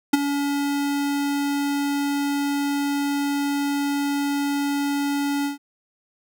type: tone with ADSR envelope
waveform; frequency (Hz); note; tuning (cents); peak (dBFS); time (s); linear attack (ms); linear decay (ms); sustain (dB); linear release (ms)
square; 284.1; C#4; +43; -11; 0.13-5.58; 8; 20; -11; 130
effects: none